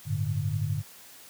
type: chord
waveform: sine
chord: G suspended second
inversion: none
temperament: equal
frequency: 98 / 110 / 146.83 Hz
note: G2 / A2 / D3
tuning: 0 / 0 / 0 cents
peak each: -30 dBFS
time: 0.05-0.83 s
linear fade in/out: 50 ms
effects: white hiss -50 dBFS RMS until 1.29 s + high-pass 60 Hz 12 dB/octave